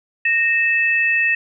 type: tone pair together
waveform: sine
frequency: 1854 / 2622 Hz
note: A#6 / E7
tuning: -10 / -10 cents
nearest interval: tritone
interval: 600 cents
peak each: -17 dBFS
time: 0.25-1.35 s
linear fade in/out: 5 ms
effects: none